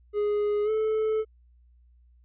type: tone with pitch glide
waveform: triangle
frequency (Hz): 415.3 to 435.7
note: G#4 to A4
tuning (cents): 0 to -17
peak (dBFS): -21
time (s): 0.13-1.25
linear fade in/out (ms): 50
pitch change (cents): +83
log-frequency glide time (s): 0.64-0.7
effects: added 60 Hz sine -55 dBFS peak until 2.24 s + resampled to 8000 Hz